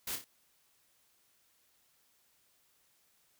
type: noise with echo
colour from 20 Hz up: white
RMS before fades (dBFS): -38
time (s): 0.07-0.16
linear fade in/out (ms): 5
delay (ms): 28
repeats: 3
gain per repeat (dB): -6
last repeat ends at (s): 0.244
effects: white hiss -71 dBFS RMS until 3.39 s